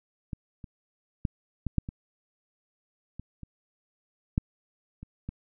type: clicks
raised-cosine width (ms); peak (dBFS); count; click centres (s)
5; -21 / -29 / -14 / -17 / -11 / -23 / -26 / -29 / -11 / -29 / -22; 11; 0.332 / 0.642 / 1.252 / 1.667 / 1.783 / 1.889 / 3.196 / 3.433 / 4.379 / 5.03 / 5.29
effects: none